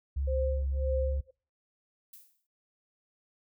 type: tone with vibrato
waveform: sine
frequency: 68.4 Hz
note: C#2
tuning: 23 cents flat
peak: -28 dBFS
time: 0.16-1.21 s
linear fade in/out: 10 ms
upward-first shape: sine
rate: 3.4 Hz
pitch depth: 18 cents each way
type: tone with tremolo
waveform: sine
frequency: 523.3 Hz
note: C5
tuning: in tune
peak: -29 dBFS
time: 0.27-1.31 s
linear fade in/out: 10 ms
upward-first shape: sine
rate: 1.8 Hz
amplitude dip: 100%
type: noise with exponential decay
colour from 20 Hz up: violet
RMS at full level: -47 dBFS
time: 2.13-2.47 s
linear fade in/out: 5 ms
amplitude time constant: 73 ms
effects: noise-tail reverb RT60 0.4 s tail -25 dB re dry